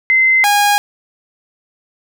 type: tone pair in turn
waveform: sine / sawtooth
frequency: 2065 / 819.5 Hz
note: C7 / G#5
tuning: -23 / -23 cents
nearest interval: octave + major third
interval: 1600 cents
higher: first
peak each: -8 / -6 dBFS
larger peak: second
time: 0.1-0.44 / 0.44-0.78 s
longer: neither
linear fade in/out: 0 ms
effects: none